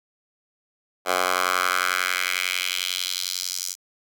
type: tone with high-pass filter sweep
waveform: 10% pulse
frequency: 91.1 Hz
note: F#2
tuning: 26 cents flat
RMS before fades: -25 dBFS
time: 1.05-3.76 s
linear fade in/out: 50 ms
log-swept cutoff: 770 to 6100 Hz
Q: 2.1
effects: none